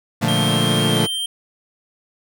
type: chord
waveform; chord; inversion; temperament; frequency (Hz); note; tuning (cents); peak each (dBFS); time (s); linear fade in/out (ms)
sawtooth; Bb major seventh; none; equal; 116.54 / 146.83 / 174.61 / 220; Bb2 / D3 / F3 / A3; 0 / 0 / 0 / 0; -18; 0.21-1.07; 20
type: tone with pitch glide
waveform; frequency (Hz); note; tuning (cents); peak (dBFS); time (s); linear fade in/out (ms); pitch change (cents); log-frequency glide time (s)
square; 3200 to 3149; G7 to G7; +35 to +7; -22; 0.28-1.26; 5; -28; 0.86-1.03
effects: none